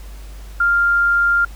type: tone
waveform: sine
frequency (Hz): 1396.9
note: F6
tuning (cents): 0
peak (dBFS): -12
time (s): 0.6-1.45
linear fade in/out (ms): 5
effects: added 50 Hz sine -32 dBFS peak until 1.55 s + pink hiss -45 dBFS RMS until 1.55 s